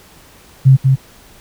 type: tone with echo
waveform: sine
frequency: 133.3 Hz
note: C3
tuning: 33 cents sharp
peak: -3 dBFS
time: 0.65-0.77 s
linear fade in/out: 20 ms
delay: 190 ms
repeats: 1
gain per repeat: -4 dB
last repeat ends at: 0.96 s
effects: pink hiss -44 dBFS RMS until 1.4 s